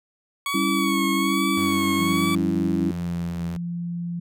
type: tone with vibrato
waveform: 20% pulse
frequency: 1119 Hz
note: C#6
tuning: 16 cents sharp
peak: -19 dBFS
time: 0.46-2.35 s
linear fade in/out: 2 ms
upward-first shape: sine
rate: 1.2 Hz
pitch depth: 46 cents each way
type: chord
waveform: sine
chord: C# diminished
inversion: second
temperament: equal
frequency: 196 / 277.2 / 329.6 Hz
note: G3 / C#4 / E4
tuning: 0 / 0 / 0 cents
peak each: -25 dBFS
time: 0.54-2.91 s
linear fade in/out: 5 ms
type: tone with pitch glide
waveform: sawtooth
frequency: 93.8 to 83.57 Hz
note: F#2 to E2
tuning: +24 to +24 cents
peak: -29 dBFS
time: 1.57-3.57 s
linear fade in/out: 5 ms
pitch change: -200 cents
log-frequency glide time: 2.52-3.37 s
type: tone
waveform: sine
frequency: 172.4 Hz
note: F3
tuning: 22 cents flat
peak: -26 dBFS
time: 1.99-4.2 s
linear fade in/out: 10 ms
effects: none